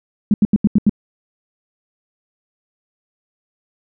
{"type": "tone bursts", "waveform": "sine", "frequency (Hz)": 207.7, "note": "G#3", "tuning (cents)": 0, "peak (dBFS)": -8, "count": 6, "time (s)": [0.31, 0.895], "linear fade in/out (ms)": 2, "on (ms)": 30, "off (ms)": 81, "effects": []}